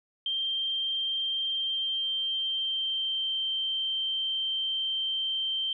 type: tone with pitch glide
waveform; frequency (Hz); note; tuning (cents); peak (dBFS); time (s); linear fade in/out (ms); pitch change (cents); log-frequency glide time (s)
sine; 3162 to 3131; G7 to G7; +14 to -3; -27; 0.26-5.73; 2; -17; 1.39-3.34
effects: none